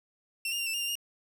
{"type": "tone with pitch steps", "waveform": "sawtooth", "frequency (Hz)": [2709, 2819, 2772, 2655, 2814, 2783, 2837], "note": ["E7", "F7", "F7", "E7", "F7", "F7", "F7"], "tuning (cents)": [47, 16, -14, 12, 12, -7, 27], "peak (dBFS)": -27, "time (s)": [0.45, 0.954], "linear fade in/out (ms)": 2, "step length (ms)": 72, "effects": []}